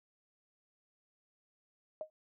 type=tone with exponential decay; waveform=sine; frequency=622.3 Hz; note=D#5; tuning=in tune; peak=-33 dBFS; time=2.01-2.1 s; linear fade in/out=1 ms; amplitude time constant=19 ms; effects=none